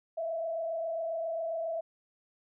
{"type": "tone with frequency modulation", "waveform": "sine", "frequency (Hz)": 659.3, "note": "E5", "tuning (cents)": 0, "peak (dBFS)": -31, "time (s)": [0.17, 1.81], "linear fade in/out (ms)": 10, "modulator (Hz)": 27.4, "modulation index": 0.71, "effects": []}